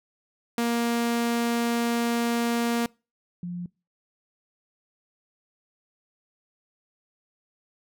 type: tone pair in turn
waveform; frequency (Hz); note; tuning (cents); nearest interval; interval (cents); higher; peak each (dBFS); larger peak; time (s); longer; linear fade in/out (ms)
sawtooth / sine; 235 / 176.05; A#3 / F3; +14 / +14; perfect fourth; 500; first; -19 / -30; first; 0.58-2.86 / 3.43-3.66; first; 2
effects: noise-tail reverb RT60 0.3 s tail -25 dB re dry